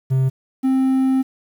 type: tone pair in turn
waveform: triangle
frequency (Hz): 131.7 / 263.4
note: C3 / C4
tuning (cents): +12 / +12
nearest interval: octave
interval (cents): 1200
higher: second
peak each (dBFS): -12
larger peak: neither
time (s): 0.1-0.3 / 0.63-1.23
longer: second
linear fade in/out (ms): 20
effects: 8-bit